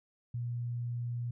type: tone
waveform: sine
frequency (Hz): 120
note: B2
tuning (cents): -49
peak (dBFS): -33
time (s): 0.34-1.31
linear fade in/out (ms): 5
effects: none